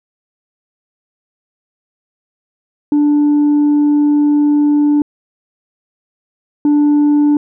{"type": "tone pair in turn", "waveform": "sine", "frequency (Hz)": [293.7, 293.7], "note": ["D4", "D4"], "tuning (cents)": [0, 0], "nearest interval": "unison", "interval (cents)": 0, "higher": "neither", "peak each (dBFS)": [-6, -5], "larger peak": "second", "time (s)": [[2.92, 5.02], [6.65, 7.37]], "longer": "first", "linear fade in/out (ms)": 2, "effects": ["tanh soft clip ceiling -7 dBFS"]}